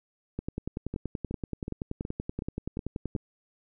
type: two click trains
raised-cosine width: 3 ms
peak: -21 / -19 dBFS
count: 7 / 30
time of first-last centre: 0.94-3.162 / 0.39-3.152 s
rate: 2.7 / 10.5 Hz
effects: none